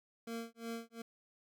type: tone with tremolo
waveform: 25% pulse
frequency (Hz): 230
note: A#3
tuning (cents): -23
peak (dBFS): -35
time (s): 0.27-1.02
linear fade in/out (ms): 5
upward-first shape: sine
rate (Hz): 2.8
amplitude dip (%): 100
effects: none